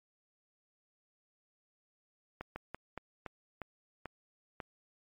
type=slowing click train; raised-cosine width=0.5 ms; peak=-25 dBFS; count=8; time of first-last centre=2.41-4.602 s; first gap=150 ms; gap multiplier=1.24; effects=MP3 64 kbps